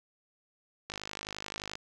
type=click train; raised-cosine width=0.2 ms; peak=-20 dBFS; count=45; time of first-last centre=0.9-1.754 s; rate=51.5 Hz; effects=none